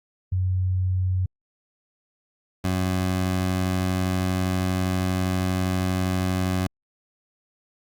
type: tone pair in turn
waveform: sine / 20% pulse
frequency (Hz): 92.5 / 92.5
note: F#2 / F#2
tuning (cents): 0 / 0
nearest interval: unison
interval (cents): 0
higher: neither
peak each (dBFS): -20 / -17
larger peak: second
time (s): 0.32-1.26 / 2.64-6.67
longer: second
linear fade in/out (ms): 5
effects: Opus 48 kbps